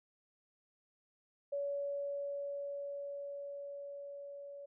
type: tone with level ramp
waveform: sine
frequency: 566 Hz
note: C#5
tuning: 36 cents sharp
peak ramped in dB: -34 to -46 dBFS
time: 1.52-4.66 s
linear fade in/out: 10 ms
effects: none